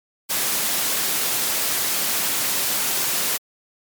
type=high-pass noise; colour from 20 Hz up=white; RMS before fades=-22 dBFS; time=0.29-3.38 s; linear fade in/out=20 ms; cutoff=130 Hz; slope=12 dB/octave; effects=MP3 96 kbps